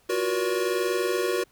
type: tone cluster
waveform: square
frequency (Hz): 349.2 / 369.9 / 478.3 / 572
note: F4 / F#4 / A#4 / D5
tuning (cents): 0 / 0 / +44 / -46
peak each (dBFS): -34 / -27 / -29 / -34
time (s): 0.09-1.44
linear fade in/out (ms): 10
effects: pink hiss -62 dBFS RMS until 1.51 s